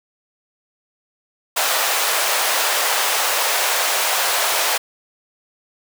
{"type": "high-pass noise", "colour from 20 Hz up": "pink", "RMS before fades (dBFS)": -19, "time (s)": [1.56, 4.78], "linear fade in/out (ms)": 10, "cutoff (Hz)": 580, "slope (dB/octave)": 24, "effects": []}